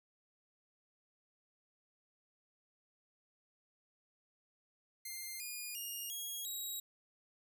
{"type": "tone with pitch steps", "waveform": "5% pulse", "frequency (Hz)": [2102, 2443, 2838, 3298, 3833], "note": ["C7", "D#7", "F7", "G#7", "A#7"], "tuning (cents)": [7, -32, 27, -13, 47], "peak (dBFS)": -33, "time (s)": [5.05, 6.8], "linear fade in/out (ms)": 5, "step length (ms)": 350, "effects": []}